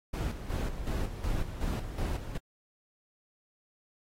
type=noise with tremolo; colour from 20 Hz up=brown; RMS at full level=-31 dBFS; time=0.13-2.38 s; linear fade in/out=10 ms; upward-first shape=square; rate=2.7 Hz; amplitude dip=60%; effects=AAC 48 kbps